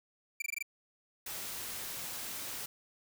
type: tone bursts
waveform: 45% pulse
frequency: 2349 Hz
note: D7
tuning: in tune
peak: -33 dBFS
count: 6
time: 0.4-0.626 s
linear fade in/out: 5 ms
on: 21 ms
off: 20 ms
type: noise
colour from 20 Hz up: white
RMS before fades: -41 dBFS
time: 1.26-2.66 s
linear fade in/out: 5 ms
effects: none